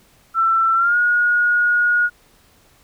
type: tone with pitch glide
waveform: sine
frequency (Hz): 1339 to 1443.4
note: E6 to F#6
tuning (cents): +27 to -43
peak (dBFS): -13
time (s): 0.34-2.1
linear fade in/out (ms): 50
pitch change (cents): +130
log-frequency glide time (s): 0.75-0.97
effects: pink hiss -54 dBFS RMS until 2.83 s